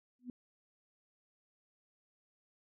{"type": "tone with exponential growth", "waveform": "sine", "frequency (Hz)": 247.1, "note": "B3", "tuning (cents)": 1, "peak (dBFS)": -37, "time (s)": [0.19, 0.3], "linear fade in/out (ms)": 2, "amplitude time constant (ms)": 22, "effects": []}